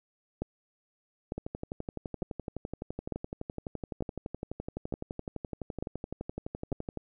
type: two click trains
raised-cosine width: 2 ms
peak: -22 / -19 dBFS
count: 67 / 8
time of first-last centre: 1.38-6.973 / 0.42-6.726 s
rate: 11.8 / 1.11 Hz
effects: none